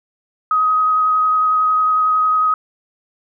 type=tone with vibrato; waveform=sine; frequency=1260 Hz; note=D#6; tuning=21 cents sharp; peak=-12 dBFS; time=0.51-2.54 s; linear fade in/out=2 ms; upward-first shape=triangle; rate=11 Hz; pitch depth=12 cents each way; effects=none